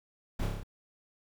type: noise with echo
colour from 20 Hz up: brown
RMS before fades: -31 dBFS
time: 0.39-0.46 s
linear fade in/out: 5 ms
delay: 29 ms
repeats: 6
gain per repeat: -2 dB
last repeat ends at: 0.634 s
effects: none